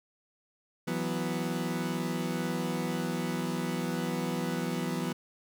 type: chord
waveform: 30% pulse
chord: E suspended second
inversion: none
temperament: equal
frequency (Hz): 164.81 / 185 / 246.9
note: E3 / F#3 / B3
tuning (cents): 0 / 0 / 0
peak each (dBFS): -32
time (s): 0.87-5.13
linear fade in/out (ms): 10
effects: none